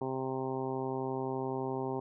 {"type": "harmonic tone", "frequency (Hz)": 131.7, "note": "C3", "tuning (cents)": 12, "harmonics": [1, 2, 3, 4, 5, 6, 7, 8], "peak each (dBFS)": [-41, -39, -36, -44, -45, -42, -42, -49], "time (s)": [0.01, 2], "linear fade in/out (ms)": 5, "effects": []}